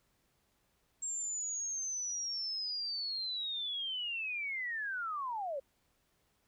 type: linear sweep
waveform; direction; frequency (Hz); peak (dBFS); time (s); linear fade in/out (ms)
sine; down; 7500 to 521; -35; 1.02-5.6; 10
effects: pink hiss -75 dBFS RMS until 6.47 s